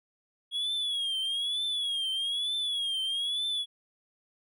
triangle tone with vibrato, 3322 Hz, G#7, in tune, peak -27 dBFS, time 0.51-3.66 s, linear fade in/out 50 ms, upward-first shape triangle, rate 1.1 Hz, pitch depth 120 cents each way, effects none

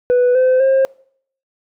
sine tone with pitch steps, 493.9 / 513.4 / 533.6 Hz, B4 / C5 / C5, 0 / -33 / +34 cents, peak -7 dBFS, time 0.1-0.85 s, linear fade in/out 0 ms, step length 250 ms, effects noise-tail reverb RT60 0.6 s tail -26 dB re dry + tanh soft clip ceiling -9 dBFS

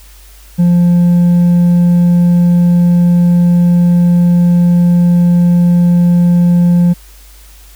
sine tone with hard clipping, 174.61 Hz, F3, in tune, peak -6 dBFS, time 0.58-6.94 s, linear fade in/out 20 ms, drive 2 dB, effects added 50 Hz sine -36 dBFS peak until 7.75 s + white hiss -42 dBFS RMS until 7.75 s

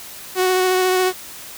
sawtooth tone with vibrato, 370 Hz, F#4, in tune, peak -11 dBFS, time 0.35-1.13 s, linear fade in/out 50 ms, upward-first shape sine, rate 14 Hz, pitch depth 14 cents each way, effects white hiss -36 dBFS RMS until 1.57 s

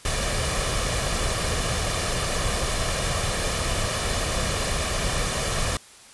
pink noise with comb filter, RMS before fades -25 dBFS, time 0.05-5.77 s, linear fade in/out 2 ms, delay 1.7 ms, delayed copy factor +0.5, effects white hiss -48 dBFS RMS until 6.13 s + resampled to 24000 Hz

